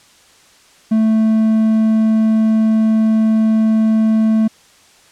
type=tone; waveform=triangle; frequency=220 Hz; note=A3; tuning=in tune; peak=-8 dBFS; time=0.91-4.48 s; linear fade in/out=10 ms; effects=white hiss -48 dBFS RMS until 5.11 s + low-pass 8000 Hz 12 dB/octave